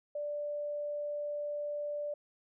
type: tone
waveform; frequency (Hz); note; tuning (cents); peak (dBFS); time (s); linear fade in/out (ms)
sine; 587.3; D5; 0; -34; 0.15-2.14; 5
effects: none